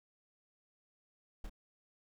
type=noise with echo; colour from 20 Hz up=brown; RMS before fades=-40 dBFS; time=1.44-1.47 s; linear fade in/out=5 ms; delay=26 ms; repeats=1; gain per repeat=-5 dB; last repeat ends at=1.496 s; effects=none